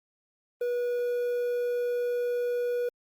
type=tone with quantisation; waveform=triangle; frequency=485.6 Hz; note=B4; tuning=29 cents flat; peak=-24 dBFS; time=0.61-2.89 s; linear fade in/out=5 ms; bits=9; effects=Opus 32 kbps